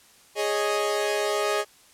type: chord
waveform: sawtooth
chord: Ab suspended fourth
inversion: none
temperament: equal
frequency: 415.3 / 554.4 / 622.3 Hz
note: Ab4 / Db5 / Eb5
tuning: 0 / 0 / 0 cents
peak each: -22 / -27 / -24 dBFS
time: 0.35-1.65 s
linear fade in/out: 50 ms
effects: white hiss -55 dBFS RMS until 1.93 s + low-pass 11000 Hz 12 dB/octave